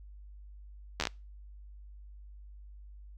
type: slowing click train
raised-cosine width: 0.2 ms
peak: -13 dBFS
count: 6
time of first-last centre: 1-1.071 s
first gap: 11 ms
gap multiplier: 1.13
effects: noise-tail reverb RT60 0.3 s tail -26 dB re dry + added 50 Hz sine -47 dBFS peak until 3.17 s